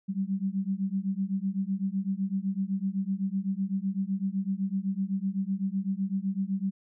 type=beating tone pair; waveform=sine; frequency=189.8 / 197.7 Hz; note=F#3 / G3; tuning=+44 / +15 cents; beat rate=7.9 Hz; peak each=-30 dBFS; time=0.08-6.71 s; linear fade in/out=20 ms; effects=none